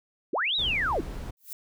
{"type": "linear two-way sweep", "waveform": "sine", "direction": "up then down", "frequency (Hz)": [233.1, 3945, 233.1], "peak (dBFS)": -24, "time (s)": [0.33, 1.01], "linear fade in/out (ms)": 5, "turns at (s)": 0.56}
{"type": "noise", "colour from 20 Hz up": "brown", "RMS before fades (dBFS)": -36, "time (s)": [0.58, 1.31], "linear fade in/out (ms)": 10}
{"type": "noise with exponential growth", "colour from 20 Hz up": "violet", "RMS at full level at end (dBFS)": -34, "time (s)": [1.37, 1.53], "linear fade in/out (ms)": 1, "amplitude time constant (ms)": 34}
{"effects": []}